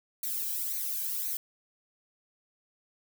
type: noise with flanger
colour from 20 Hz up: violet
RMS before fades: -33 dBFS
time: 0.23-1.37 s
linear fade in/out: 2 ms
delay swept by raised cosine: 0.48 to 1.28 ms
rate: 1.9 Hz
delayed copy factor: +0.85
effects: none